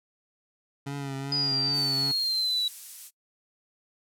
25% pulse tone with vibrato, 138.59 Hz, C#3, in tune, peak -28 dBFS, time 0.86-2.12 s, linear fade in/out 10 ms, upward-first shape triangle, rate 2.5 Hz, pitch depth 47 cents each way
sine exponential sweep, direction down, 4964 to 3900 Hz, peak -24 dBFS, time 1.32-2.68 s, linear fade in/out 2 ms
violet noise, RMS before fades -37 dBFS, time 1.72-3.11 s, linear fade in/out 50 ms
effects noise-tail reverb RT60 0.1 s tail -23 dB re dry + low-pass 11000 Hz 12 dB/octave

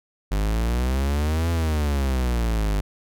45% pulse exponential two-way sweep, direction up then down, 49.02 to 85 to 49.02 Hz, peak -20 dBFS, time 0.31-2.81 s, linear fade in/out 10 ms, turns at 1.5 s, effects none

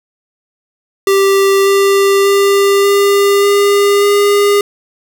square tone with pitch steps, 392 / 395 / 397.9 / 400.9 / 404 / 407 Hz, G4 / G4 / G4 / G4 / G#4 / G#4, 0 / +13 / +26 / +39 / -48 / -35 cents, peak -8 dBFS, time 1.07-4.61 s, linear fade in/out 2 ms, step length 590 ms, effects none

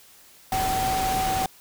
sine tone in noise, 761 Hz, F#5, 48 cents sharp, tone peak -23 dBFS, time 0.52-1.46 s, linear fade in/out 2 ms, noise pink, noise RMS -29 dBFS, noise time 0.52-1.46 s, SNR +3 dB, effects white hiss -52 dBFS RMS until 1.6 s

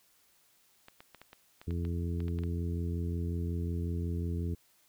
clicks, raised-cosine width 0.3 ms, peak -33 dBFS, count 12, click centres 0.884 / 1.005 / 1.147 / 1.216 / 1.331 / 1.615 / 1.708 / 1.851 / 2.204 / 2.282 / 2.388 / 2.436 s
harmonic tone, 85.5 Hz, F2, 36 cents flat, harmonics 1 / 2 / 3 / 4 / 5, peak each -32 / -38 / -42 / -44 / -46 dBFS, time 1.67-4.55 s, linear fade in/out 10 ms
effects white hiss -67 dBFS RMS until 4.88 s

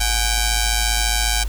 5% pulse ring-modulated tone, 780 Hz, G5, 9 cents flat, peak -4 dBFS, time 0-1.44 s, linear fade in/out 10 ms, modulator 57.3 Hz, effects added 50 Hz sine -20 dBFS peak until 1.48 s + pink hiss -39 dBFS RMS until 1.48 s

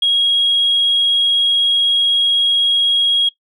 sine tone, 3292 Hz, G#7, 16 cents flat, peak -10 dBFS, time 0.02-3.29 s, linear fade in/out 5 ms, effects noise-tail reverb RT60 0.1 s tail -19 dB re dry + tanh soft clip ceiling -7 dBFS

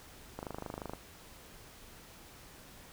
click train, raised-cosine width 1 ms, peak -25 dBFS, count 15, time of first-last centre 0.39-0.935 s, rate 25.7 Hz, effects pink hiss -54 dBFS RMS until 2.92 s

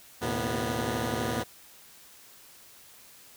10% pulse tone cluster, 77.6 / 112.1 / 128.3 / 244.6 Hz, D#2 / A2 / C3 / B3, -4 / +33 / -34 / -16 cents, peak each -29 / -24 / -28 / -24 dBFS, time 0.21-1.44 s, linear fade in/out 20 ms, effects white hiss -53 dBFS RMS until 3.36 s

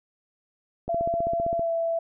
click train, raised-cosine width 2 ms, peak -20 dBFS, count 12, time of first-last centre 0.88-1.594 s, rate 15.4 Hz
sine tone with pitch glide, 677 to 665.4 Hz, E5 to E5, +46 to +16 cents, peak -23 dBFS, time 0.89-1.99 s, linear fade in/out 5 ms, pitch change -30 cents, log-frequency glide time 1.55-1.71 s
effects none

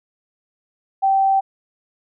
sine tone, 777 Hz, G5, 16 cents flat, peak -13 dBFS, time 1.02-1.41 s, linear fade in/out 20 ms, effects none

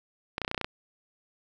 clicks, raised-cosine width 0.3 ms, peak -14 dBFS, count 9, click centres 0.381 / 0.417 / 0.448 / 0.479 / 0.514 / 0.546 / 0.578 / 0.613 / 0.645 s, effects none

